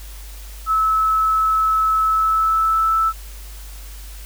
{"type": "tone with pitch glide", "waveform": "sine", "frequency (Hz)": [1300, 1318.1], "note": ["E6", "E6"], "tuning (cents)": [-24, -1], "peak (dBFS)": -14, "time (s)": [0.66, 3.13], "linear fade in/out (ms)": 50, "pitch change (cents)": 23, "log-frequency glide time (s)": [2.04, 2.95], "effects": ["added 50 Hz sine -33 dBFS peak until 4.25 s", "white hiss -42 dBFS RMS until 4.25 s"]}